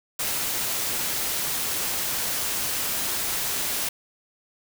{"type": "noise", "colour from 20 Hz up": "white", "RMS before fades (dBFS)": -27, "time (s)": [0.19, 3.89], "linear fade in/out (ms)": 5, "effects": []}